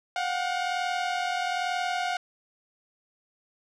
sawtooth tone pair together, 717 / 758.1 Hz, F5 / F#5, +45 / +42 cents, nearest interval minor second, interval 97 cents, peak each -24 / -28 dBFS, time 0.16-2.17 s, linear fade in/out 2 ms, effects low-pass 5000 Hz 12 dB/octave

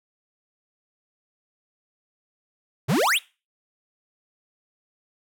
square exponential sweep, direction up, 111.2 to 4031 Hz, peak -19 dBFS, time 2.88-3.19 s, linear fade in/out 20 ms, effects noise-tail reverb RT60 0.3 s tail -22 dB re dry

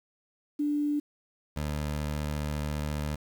sine / 20% pulse tone pair in turn, 293.7 / 74.6 Hz, D4 / D2, 0 / +28 cents, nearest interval 2 octaves, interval 2372 cents, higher first, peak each -25 dBFS, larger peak neither, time 0.59-1 / 1.56-3.16 s, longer second, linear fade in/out 10 ms, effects 9-bit

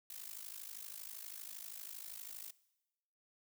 blue noise with amplitude modulation, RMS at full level -45 dBFS, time 0.1-2.51 s, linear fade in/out 2 ms, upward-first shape sine, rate 52.6 Hz, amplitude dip 85%, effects noise-tail reverb RT60 1.0 s tail -20 dB re dry

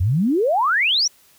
sine exponential sweep, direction up, 82.41 to 6040 Hz, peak -15 dBFS, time 0-1.08 s, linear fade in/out 10 ms, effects white hiss -54 dBFS RMS until 1.38 s

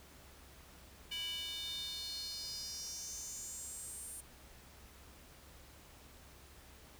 square tone with high-pass filter sweep, 329.6 Hz, E4, in tune, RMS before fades -44 dBFS, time 1.11-4.21 s, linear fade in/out 10 ms, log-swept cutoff 2800 to 9500 Hz, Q 6.3, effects added 68 Hz sine -61 dBFS peak until 6.99 s + pink hiss -59 dBFS RMS until 6.99 s

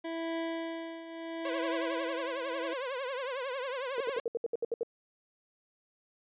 25% pulse tone with tremolo, 329.6 Hz, E4, in tune, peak -28 dBFS, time 0.04-2.74 s, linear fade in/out 10 ms, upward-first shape triangle, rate 0.74 Hz, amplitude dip 75%
sawtooth tone with vibrato, 523 Hz, C5, 1 cent flat, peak -30 dBFS, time 1.45-4.2 s, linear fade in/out 2 ms, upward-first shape triangle, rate 11 Hz, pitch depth 150 cents each way
sine tone bursts, 466.2 Hz, A#4, in tune, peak -28 dBFS, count 10, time 3.98-4.832 s, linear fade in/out 2 ms, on 24 ms, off 68 ms
effects resampled to 8000 Hz

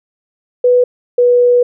sine tone pair in turn, 493.9 / 488.5 Hz, B4 / B4, 0 / -19 cents, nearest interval unison, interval 19 cents, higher first, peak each -6 dBFS, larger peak neither, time 0.64-0.84 / 1.18-1.63 s, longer second, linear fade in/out 5 ms, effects none

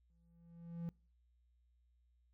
triangle tone with exponential growth, 169.1 Hz, E3, 44 cents sharp, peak -36 dBFS, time 0.1-0.89 s, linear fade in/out 0 ms, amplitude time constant 170 ms, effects noise-tail reverb RT60 0.4 s tail -25 dB re dry + added 60 Hz sine -70 dBFS peak until 2.33 s

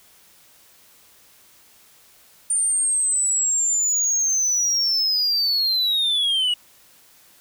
sine linear sweep, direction down, 9060 to 2882 Hz, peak -15 dBFS, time 2.5-6.54 s, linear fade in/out 5 ms, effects tanh soft clip ceiling -17 dBFS + white hiss -53 dBFS RMS until 7.4 s

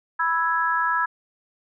sine chord, E major, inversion second, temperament equal, 987.8 / 1318.5 / 1661.2 Hz, B5 / E6 / G#6, 0 / 0 / 0 cents, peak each -24 dBFS, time 0.19-1.06 s, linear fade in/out 10 ms, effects none

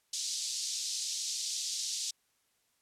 white band-pass noise, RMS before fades -36 dBFS, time 0.13-2.11 s, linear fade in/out 5 ms, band 4000 to 7100 Hz, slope 24 dB/octave, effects white hiss -74 dBFS RMS until 2.81 s + low-pass 12000 Hz 12 dB/octave

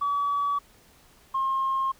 sine tone pair in turn, 1141 / 1069.4 Hz, C#6 / C6, +50 / +37 cents, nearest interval minor second, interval 113 cents, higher first, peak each -22 dBFS, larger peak neither, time 0.01-0.59 / 1.34-1.92 s, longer neither, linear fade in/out 10 ms, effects tanh soft clip ceiling -19 dBFS + pink hiss -57 dBFS RMS until 1.99 s

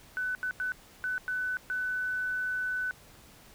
sine tone bursts at uneven times, 1500 Hz, F#6, 23 cents sharp, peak -29 dBFS, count 6, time 0.17-0.35 / 0.43-0.51 / 0.6-0.72 / 1.04-1.18 / 1.28-1.57 / 1.7-2.91 s, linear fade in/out 0 ms, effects pink hiss -55 dBFS RMS until 3.54 s

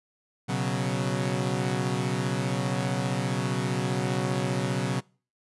sawtooth chord, B suspended second, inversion none, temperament equal, 123.47 / 138.59 / 185 Hz, B2 / C#3 / F#3, 0 / 0 / 0 cents, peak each -26 dBFS, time 0.48-5.01 s, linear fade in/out 20 ms, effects noise-tail reverb RT60 0.4 s tail -25 dB re dry + resampled to 24000 Hz

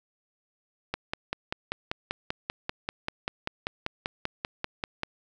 click train, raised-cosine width 0.3 ms, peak -13 dBFS, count 22, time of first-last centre 0.94-5.034 s, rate 5.13 Hz, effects none

